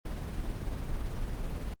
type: noise with tremolo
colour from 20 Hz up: brown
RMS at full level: -33 dBFS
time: 0.05-1.74 s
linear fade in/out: 5 ms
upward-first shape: triangle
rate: 18 Hz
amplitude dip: 35%
effects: Opus 24 kbps